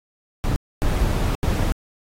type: noise bursts at uneven times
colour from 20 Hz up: brown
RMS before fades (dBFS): -20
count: 3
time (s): 0.44-0.56 / 0.82-1.35 / 1.43-1.72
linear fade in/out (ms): 0
effects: AAC 48 kbps